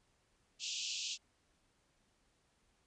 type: band-pass noise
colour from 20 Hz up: pink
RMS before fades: -41 dBFS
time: 0.59-1.18 s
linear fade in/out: 50 ms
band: 2600 to 7400 Hz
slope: 96 dB/octave
effects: pink hiss -75 dBFS RMS until 2.86 s + resampled to 22050 Hz